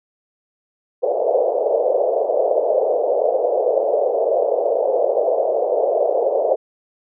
pink band-pass noise, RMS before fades -18 dBFS, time 1.02-6.56 s, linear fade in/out 20 ms, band 460 to 660 Hz, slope 48 dB/octave, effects none

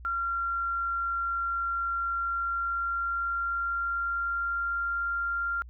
sine tone with pitch glide, 1376 to 1388.8 Hz, F6 to F6, -26 to -10 cents, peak -27 dBFS, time 0.05-5.62 s, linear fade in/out 0 ms, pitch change +16 cents, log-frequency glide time 2.1-4.97 s, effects added 60 Hz sine -43 dBFS peak until 5.69 s

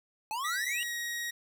square exponential sweep, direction up, 836 to 2946 Hz, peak -33 dBFS, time 0.31-0.83 s, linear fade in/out 0 ms
sawtooth tone with pitch glide, 1946 to 1891.7 Hz, B6 to A#6, -26 to +25 cents, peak -30 dBFS, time 0.44-1.31 s, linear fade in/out 10 ms, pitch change -49 cents, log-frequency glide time 0.54-0.94 s
effects 11-bit

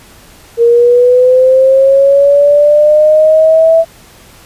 sine linear sweep, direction up, 464.3 to 660 Hz, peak -3 dBFS, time 0.57-3.85 s, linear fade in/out 50 ms, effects pink hiss -39 dBFS RMS until 4.45 s + resampled to 32000 Hz

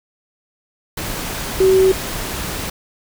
sine tone in noise, 379 Hz, F#4, 42 cents sharp, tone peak -9 dBFS, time 1.6-1.92 s, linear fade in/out 5 ms, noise pink, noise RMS -25 dBFS, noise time 0.97-2.7 s, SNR +13 dB, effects none

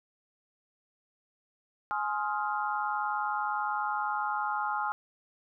sine chord, F minor seventh, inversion first, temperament just, 838.1 / 1047.7 / 1257.2 / 1396.9 Hz, Ab5 / C6 / Eb6 / F6, +16 / +2 / +18 / 0 cents, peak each -32 / -36 / -35 / -35 dBFS, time 1.91-4.92 s, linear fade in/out 0 ms, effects none

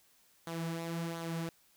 sawtooth tone with flanger, 166.4 Hz, E3, 17 cents sharp, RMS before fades -38 dBFS, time 0.47-1.49 s, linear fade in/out 2 ms, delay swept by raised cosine 0.38 to 5.38 ms, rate 1.4 Hz, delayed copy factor -0.55, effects white hiss -67 dBFS RMS until 1.76 s

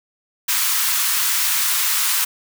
white high-pass noise, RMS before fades -19 dBFS, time 0.48-2.25 s, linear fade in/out 10 ms, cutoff 930 Hz, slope 48 dB/octave, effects none

